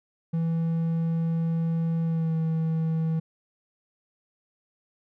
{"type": "tone with pitch glide", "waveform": "triangle", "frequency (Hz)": [164.81, 161.33], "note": ["E3", "E3"], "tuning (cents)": [0, -37], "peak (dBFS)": -21, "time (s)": [0.33, 3.2], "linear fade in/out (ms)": 10, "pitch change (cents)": -37, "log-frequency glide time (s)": [2.03, 2.35], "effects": []}